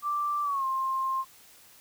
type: tone with pitch glide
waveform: sine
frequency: 1174.7 to 1058.7 Hz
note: D6 to C6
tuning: 0 to +20 cents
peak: -26 dBFS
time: 0.02-1.25 s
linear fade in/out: 50 ms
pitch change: -180 cents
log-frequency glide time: 0.43-0.65 s
effects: white hiss -55 dBFS RMS until 1.8 s